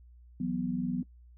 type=chord; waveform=sine; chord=E suspended second; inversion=none; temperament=equal; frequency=164.81 / 185 / 246.9 Hz; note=E3 / F#3 / B3; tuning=0 / 0 / 0 cents; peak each=-37 / -33 / -32 dBFS; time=0.4-1.03 s; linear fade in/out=5 ms; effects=noise-tail reverb RT60 0.1 s tail -19 dB re dry + added 60 Hz sine -52 dBFS peak until 1.37 s